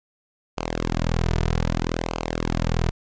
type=tone with flanger; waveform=sawtooth; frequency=41.2 Hz; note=E1; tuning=in tune; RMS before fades=-24 dBFS; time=0.57-2.91 s; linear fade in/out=10 ms; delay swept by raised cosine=0.53 to 3.73 ms; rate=0.63 Hz; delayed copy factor=-0.8; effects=resampled to 16000 Hz + 9-bit